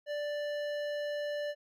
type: tone with hard clipping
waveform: triangle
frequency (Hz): 587.3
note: D5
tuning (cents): 0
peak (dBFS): -35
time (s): 0.06-1.55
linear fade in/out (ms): 50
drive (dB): 17
effects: none